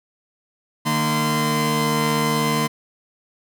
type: tone cluster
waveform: sawtooth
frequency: 152.8 / 229.4 / 1030 Hz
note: D#3 / A#3 / C6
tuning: -31 / -28 / -28 cents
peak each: -19 dBFS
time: 0.85-2.68 s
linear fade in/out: 20 ms
effects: none